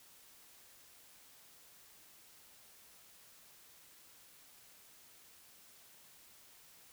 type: silence
effects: white hiss -61 dBFS RMS until 6.92 s